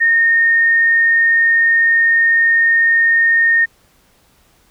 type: tone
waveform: sine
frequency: 1838 Hz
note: A#6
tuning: 25 cents flat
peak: -9 dBFS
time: 0-3.66 s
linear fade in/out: 20 ms
effects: pink hiss -54 dBFS RMS until 4.7 s